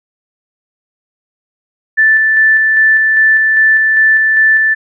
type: tone with tremolo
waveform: sine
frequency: 1760 Hz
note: A6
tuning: in tune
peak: -5 dBFS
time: 1.97-4.75 s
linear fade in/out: 20 ms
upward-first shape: square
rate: 2.5 Hz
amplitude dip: 25%
effects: none